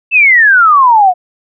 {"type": "exponential sweep", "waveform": "sine", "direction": "down", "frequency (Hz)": [2689, 700], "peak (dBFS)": -3, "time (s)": [0.11, 1.14], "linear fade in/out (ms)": 50, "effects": []}